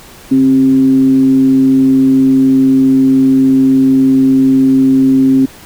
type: tone with frequency modulation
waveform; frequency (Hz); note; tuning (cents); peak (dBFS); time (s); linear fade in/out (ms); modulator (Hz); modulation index
sine; 265.7; C4; +27; -5; 0.31-5.46; 10; 127; 0.26
effects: pink hiss -36 dBFS RMS until 5.65 s